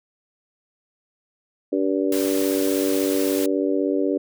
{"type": "harmonic tone", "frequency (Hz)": 96.3, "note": "G2", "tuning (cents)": -30, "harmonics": [3, 4, 5, 6], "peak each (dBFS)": [-22, -24, -26, -28], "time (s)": [1.72, 4.18], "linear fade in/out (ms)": 10}
{"type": "noise", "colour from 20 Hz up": "white", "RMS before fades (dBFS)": -31, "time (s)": [2.12, 3.46], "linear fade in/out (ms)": 2}
{"effects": []}